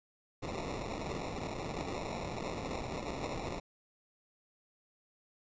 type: noise with sample-and-hold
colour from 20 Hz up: white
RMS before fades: -39 dBFS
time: 0.42-3.6 s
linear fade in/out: 10 ms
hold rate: 1575 Hz
effects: resampled to 16000 Hz